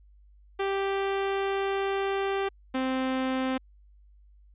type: tone pair in turn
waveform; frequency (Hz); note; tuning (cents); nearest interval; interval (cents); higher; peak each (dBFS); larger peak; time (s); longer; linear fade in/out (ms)
sawtooth; 392 / 260.9; G4 / C4; 0 / -5; perfect fifth; 705; first; -22; neither; 0.59-2.49 / 2.74-3.58; first; 10
effects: added 50 Hz sine -53 dBFS peak until 4.54 s + resampled to 8000 Hz